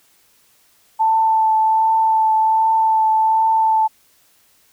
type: tone with vibrato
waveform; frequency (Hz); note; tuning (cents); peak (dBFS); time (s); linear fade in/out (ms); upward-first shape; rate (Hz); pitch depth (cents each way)
sine; 883; A5; +6; -12; 0.99-3.88; 20; triangle; 1.3; 15
effects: white hiss -56 dBFS RMS until 4.72 s